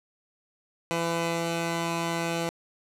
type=tone pair together; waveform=10% pulse; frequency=167.86 / 503 Hz; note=E3 / B4; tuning=+32 / +32 cents; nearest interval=octave + perfect fifth; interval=1900 cents; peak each=-19 / -26 dBFS; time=0.91-2.49 s; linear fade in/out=0 ms; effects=low-pass 11000 Hz 12 dB/octave